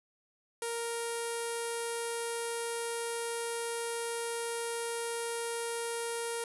sawtooth tone with low-pass filter, 466.2 Hz, A#4, in tune, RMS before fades -36 dBFS, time 0.62-6.44 s, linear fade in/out 2 ms, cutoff 9900 Hz, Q 5, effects none

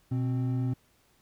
triangle tone pair together, 123.46 / 261.6 Hz, B2 / C4, 0 / 0 cents, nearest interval octave + minor second, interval 1300 cents, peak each -25 / -31 dBFS, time 0.11-0.74 s, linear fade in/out 10 ms, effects pink hiss -66 dBFS RMS until 1.21 s

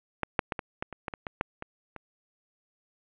clicks, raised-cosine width 0.5 ms, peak -12 / -7 / -14 / -17 / -16 / -24 / -17 / -21 / -19 / -11 / -21 / -25 dBFS, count 12, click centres 0.233 / 0.392 / 0.522 / 0.592 / 0.825 / 0.927 / 1.082 / 1.138 / 1.268 / 1.411 / 1.624 / 1.963 s, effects resampled to 8000 Hz + 8-bit

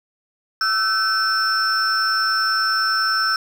sine tone cluster, 1317 / 1527 / 5350 Hz, E6 / G6 / E8, -2 / -46 / +25 cents, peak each -20 dBFS, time 0.61-3.36 s, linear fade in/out 2 ms, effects tanh soft clip ceiling -11 dBFS + 7-bit

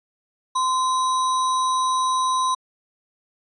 sine tone with sample-and-hold, 1034 Hz, C6, 21 cents flat, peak -18 dBFS, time 0.55-2.55 s, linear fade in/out 10 ms, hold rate 4900 Hz, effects resampled to 22050 Hz

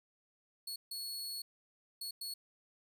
sawtooth tone bursts at uneven times, 4369 Hz, C#8, 26 cents flat, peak -37 dBFS, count 4, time 0.67-0.76 / 0.91-1.42 / 2.01-2.11 / 2.21-2.34 s, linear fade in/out 5 ms, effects none

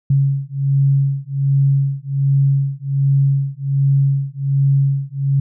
sine beating tone pair, 137.4 / 138.7 Hz, C#3 / C#3, -15 / +1 cents, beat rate 1.3 Hz, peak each -16 dBFS, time 0.1-5.4 s, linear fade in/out 5 ms, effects none

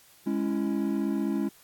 triangle chord, C# minor, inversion second, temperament just, 207.9 / 277.2 / 332.6 Hz, G#3 / C#4 / E4, +2 / 0 / +16 cents, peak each -27 / -28 / -29 dBFS, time 0.26-1.49 s, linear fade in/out 10 ms, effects white hiss -57 dBFS RMS until 1.63 s + AAC 64 kbps

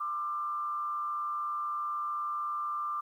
sine tone with frequency modulation, 1189 Hz, D6, 21 cents sharp, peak -31 dBFS, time 0-3.01 s, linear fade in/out 10 ms, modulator 143 Hz, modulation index 0.44, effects 11-bit

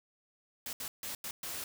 white noise bursts at uneven times, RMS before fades -40 dBFS, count 5, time 0.66-0.73 / 0.8-0.88 / 1.03-1.15 / 1.24-1.31 / 1.43-1.64 s, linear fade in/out 2 ms, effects none

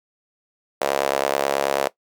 sawtooth tone with high-pass filter, 69.3 Hz, C#2, in tune, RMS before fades -22 dBFS, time 0.81-1.88 s, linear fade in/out 5 ms, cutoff 570 Hz, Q 2.7, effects noise-tail reverb RT60 0.1 s tail -18 dB re dry

